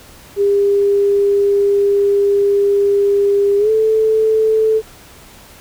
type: tone with pitch glide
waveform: sine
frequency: 402.1 to 438.5 Hz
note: G4 to A4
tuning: +44 to -6 cents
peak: -10 dBFS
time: 0.36-4.82 s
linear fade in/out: 50 ms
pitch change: +150 cents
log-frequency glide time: 3.58-3.7 s
effects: pink hiss -41 dBFS RMS until 5.6 s